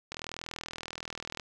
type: click train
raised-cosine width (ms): 0.2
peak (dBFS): -20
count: 53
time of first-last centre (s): 0.12-1.398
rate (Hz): 40.7
effects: none